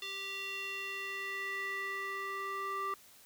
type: tone with band-pass filter sweep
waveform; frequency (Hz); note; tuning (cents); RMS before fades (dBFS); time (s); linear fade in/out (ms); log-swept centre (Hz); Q
square; 392; G4; 0; -39; 0.02-2.94; 2; 3300 to 1300; 3.4
effects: white hiss -59 dBFS RMS until 3.25 s